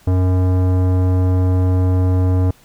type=tone with tanh clipping; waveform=sine; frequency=92 Hz; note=F#2; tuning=9 cents flat; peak=-14 dBFS; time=0.07-2.51 s; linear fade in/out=5 ms; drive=17 dB; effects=pink hiss -50 dBFS RMS until 2.64 s